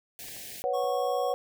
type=band-stop noise; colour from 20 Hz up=white; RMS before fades=-42 dBFS; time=0.19-0.62 s; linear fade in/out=0 ms; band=820 to 1600 Hz; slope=96 dB/octave
type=clicks; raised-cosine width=1 ms; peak=-39 dBFS; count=4; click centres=0.242 / 0.285 / 0.366 / 0.841 s
type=chord; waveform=sine; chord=B suspended second; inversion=none; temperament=equal; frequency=493.9 / 554.4 / 740 Hz; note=B4 / C#5 / F#5; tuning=0 / 0 / 0 cents; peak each=-30 dBFS; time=0.64-1.34 s; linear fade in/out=0 ms
type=tone; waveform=square; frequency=1101 Hz; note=C#6; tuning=12 cents flat; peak=-37 dBFS; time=0.73-1.34 s; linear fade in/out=20 ms
effects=none